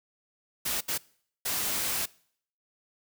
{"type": "noise bursts at uneven times", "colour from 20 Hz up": "white", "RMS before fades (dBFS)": -30, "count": 3, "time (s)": [[0.65, 0.81], [0.88, 0.98], [1.45, 2.06]], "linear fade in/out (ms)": 10, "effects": ["noise-tail reverb RT60 0.6 s tail -23 dB re dry"]}